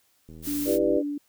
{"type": "click train", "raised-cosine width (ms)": 3, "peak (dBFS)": -33, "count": 55, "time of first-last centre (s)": [0.29, 0.968], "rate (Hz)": 79.6}
{"type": "noise", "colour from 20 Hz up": "blue", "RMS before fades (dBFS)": -34, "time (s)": [0.42, 0.79], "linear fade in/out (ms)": 50}
{"type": "tone with tremolo", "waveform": "sine", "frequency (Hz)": 290, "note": "D4", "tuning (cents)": -22, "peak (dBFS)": -26, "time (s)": [0.47, 1.18], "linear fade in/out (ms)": 5, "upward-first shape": "sine", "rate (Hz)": 2.3, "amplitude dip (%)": 35}
{"type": "chord", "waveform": "sine", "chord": "E minor seventh", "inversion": "none", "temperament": "just", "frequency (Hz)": [329.6, 395.6, 494.4, 593.3], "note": ["E4", "G4", "B4", "D5"], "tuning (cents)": [0, 16, 2, 18], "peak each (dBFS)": -26, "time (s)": [0.65, 1.03], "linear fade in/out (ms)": 50}
{"effects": ["white hiss -66 dBFS RMS until 1.28 s"]}